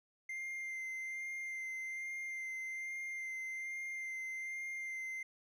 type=tone with vibrato; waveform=triangle; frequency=2093 Hz; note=C7; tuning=in tune; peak=-38 dBFS; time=0.29-5.23 s; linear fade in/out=5 ms; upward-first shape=sine; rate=1.2 Hz; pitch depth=16 cents each way; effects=none